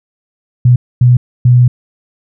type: tone bursts at uneven times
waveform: sine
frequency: 123.47 Hz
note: B2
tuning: in tune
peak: -3 dBFS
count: 3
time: 0.65-0.76 / 1.01-1.17 / 1.45-1.68 s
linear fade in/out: 5 ms
effects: none